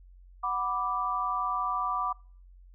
sine chord, B minor, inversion second, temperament equal, 740 / 987.8 / 1174.7 Hz, F#5 / B5 / D6, 0 / 0 / 0 cents, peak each -35 / -33 / -29 dBFS, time 0.43-2.13 s, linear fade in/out 10 ms, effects noise-tail reverb RT60 0.5 s tail -26 dB re dry + added 45 Hz sine -50 dBFS peak until 2.74 s

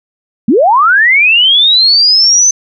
sine linear sweep, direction up, 190.3 to 6180 Hz, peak -4 dBFS, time 0.48-2.51 s, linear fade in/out 5 ms, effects none

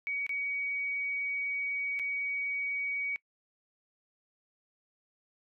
sine tone with dropouts, 2256 Hz, C#7, 30 cents sharp, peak -31 dBFS, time 0.07-3.16 s, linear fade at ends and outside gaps 0 ms, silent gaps 0.265-0.293 / 1.991-1.996 s, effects noise-tail reverb RT60 0.1 s tail -22 dB re dry

